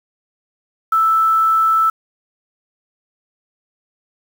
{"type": "tone with quantisation", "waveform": "sine", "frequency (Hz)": 1318.5, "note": "E6", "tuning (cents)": 0, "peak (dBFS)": -11, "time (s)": [0.92, 1.9], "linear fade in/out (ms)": 5, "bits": 6, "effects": []}